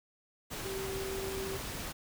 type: tone in noise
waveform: sine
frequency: 386.1 Hz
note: G4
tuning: 26 cents flat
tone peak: -37 dBFS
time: 0.64-1.58 s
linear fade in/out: 20 ms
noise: pink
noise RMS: -40 dBFS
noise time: 0.5-1.93 s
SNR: 0 dB
effects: none